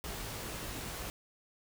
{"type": "noise with comb filter", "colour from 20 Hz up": "pink", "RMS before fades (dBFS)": -41, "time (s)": [0.04, 1.1], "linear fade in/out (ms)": 0, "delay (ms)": 19, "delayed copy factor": 0.5, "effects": []}